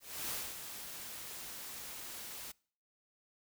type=noise with ADSR envelope; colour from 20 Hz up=white; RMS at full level=-38 dBFS; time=0-2.52 s; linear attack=300 ms; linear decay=230 ms; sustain=-8 dB; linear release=8 ms; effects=noise-tail reverb RT60 0.5 s tail -25 dB re dry